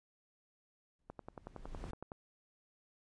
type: noise with exponential growth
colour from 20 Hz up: brown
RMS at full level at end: -41 dBFS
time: 0.99-1.91 s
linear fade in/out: 1 ms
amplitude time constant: 200 ms
type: click train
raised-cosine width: 1 ms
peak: -31 dBFS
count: 12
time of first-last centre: 1.1-2.119 s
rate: 10.8 Hz
effects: resampled to 22050 Hz